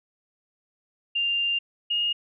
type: tone pair in turn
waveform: sine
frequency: 2794 / 2851 Hz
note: F7 / F7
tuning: 0 / +35 cents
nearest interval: unison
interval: 35 cents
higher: second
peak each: -22 dBFS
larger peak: neither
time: 1.15-1.59 / 1.9-2.13 s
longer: first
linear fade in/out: 10 ms
effects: none